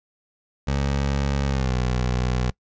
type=tone with pitch glide; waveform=20% pulse; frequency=69.3 to 62.1 Hz; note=C#2 to B1; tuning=0 to +10 cents; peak=-16 dBFS; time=0.67-2.51 s; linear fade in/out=10 ms; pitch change=-190 cents; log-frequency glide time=1.47-1.76 s; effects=noise-tail reverb RT60 0.1 s tail -24 dB re dry + resampled to 16000 Hz